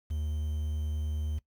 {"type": "tone with quantisation", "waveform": "triangle", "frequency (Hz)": 75.8, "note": "D#2", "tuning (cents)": -45, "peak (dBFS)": -28, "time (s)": [0.1, 1.39], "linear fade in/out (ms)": 10, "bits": 9, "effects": ["noise-tail reverb RT60 0.1 s tail -19 dB re dry"]}